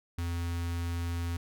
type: tone with notch filter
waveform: square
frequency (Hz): 85.4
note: F2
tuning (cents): -38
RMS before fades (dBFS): -33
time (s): 0.18-1.37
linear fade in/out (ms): 5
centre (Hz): 550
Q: 1.1
effects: none